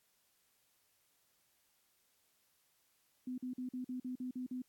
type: tone bursts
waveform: sine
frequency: 252.6 Hz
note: B3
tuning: 39 cents sharp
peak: -38 dBFS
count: 9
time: 3.27-4.62 s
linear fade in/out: 5 ms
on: 110 ms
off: 45 ms
effects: white hiss -75 dBFS RMS until 4.68 s + AAC 64 kbps